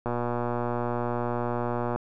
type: click train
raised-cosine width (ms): 1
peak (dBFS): -15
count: 229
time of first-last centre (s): 0.06-1.96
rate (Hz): 120
effects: none